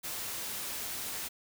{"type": "noise", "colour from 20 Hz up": "white", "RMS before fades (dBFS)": -38, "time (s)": [0.03, 1.29], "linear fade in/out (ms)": 20, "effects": []}